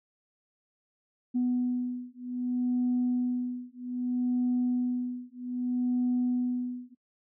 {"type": "beating tone pair", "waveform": "sine", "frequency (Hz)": [247.5, 248.13], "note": ["B3", "B3"], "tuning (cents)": [4, 8], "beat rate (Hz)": 0.63, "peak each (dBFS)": -29, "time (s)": [1.34, 6.95], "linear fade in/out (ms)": 20, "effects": ["noise-tail reverb RT60 0.1 s tail -22 dB re dry", "tanh soft clip ceiling -20 dBFS"]}